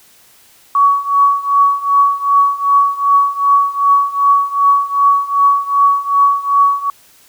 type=tone with tremolo; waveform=sine; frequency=1126 Hz; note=C#6; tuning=27 cents sharp; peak=-5 dBFS; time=0.75-6.9 s; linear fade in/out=2 ms; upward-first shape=triangle; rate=2.6 Hz; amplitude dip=90%; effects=white hiss -47 dBFS RMS until 7.28 s